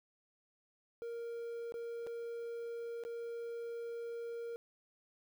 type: tone with dropouts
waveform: triangle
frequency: 467.4 Hz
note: A#4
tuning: 5 cents sharp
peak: -38 dBFS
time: 1.02-4.56 s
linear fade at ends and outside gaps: 0 ms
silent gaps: 1.722-1.741 / 2.066-2.071 / 3.037-3.05 s
effects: 11-bit